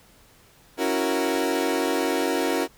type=chord; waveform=30% pulse; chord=F# dominant seventh; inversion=second; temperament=equal; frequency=277.2 / 329.6 / 370 / 466.2 Hz; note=C#4 / E4 / F#4 / A#4; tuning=0 / 0 / 0 / 0 cents; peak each=-25 dBFS; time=0.77-2.68 s; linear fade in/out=50 ms; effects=pink hiss -55 dBFS RMS until 2.77 s